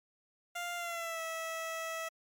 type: tone with pitch glide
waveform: 15% pulse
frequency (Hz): 698.5 to 651.7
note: F5 to E5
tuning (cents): 0 to -20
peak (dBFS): -30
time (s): 0.55-2.09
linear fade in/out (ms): 10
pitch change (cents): -120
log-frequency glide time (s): 0.76-1.21
effects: MP3 96 kbps